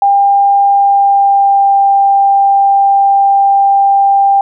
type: tone with pitch glide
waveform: sine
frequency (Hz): 799 to 792.6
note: G5 to G5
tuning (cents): +33 to +19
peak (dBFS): -5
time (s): 0.02-4.41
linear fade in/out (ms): 2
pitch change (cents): -14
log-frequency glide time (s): 0.73-1.77
effects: none